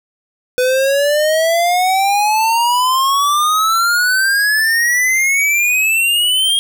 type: exponential sweep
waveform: square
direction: up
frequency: 497.5 to 3256 Hz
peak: -12 dBFS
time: 0.58-6.59 s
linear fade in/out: 0 ms
effects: none